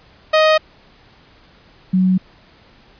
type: tone pair in turn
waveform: sawtooth / sine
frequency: 625 / 185.81 Hz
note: D#5 / F#3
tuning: +8 / +8 cents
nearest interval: octave + major sixth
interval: 2100 cents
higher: first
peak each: -6 / -11 dBFS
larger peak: first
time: 0.33-0.58 / 1.93-2.18 s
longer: neither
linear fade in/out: 10 ms
effects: pink hiss -49 dBFS RMS until 2.99 s + resampled to 11025 Hz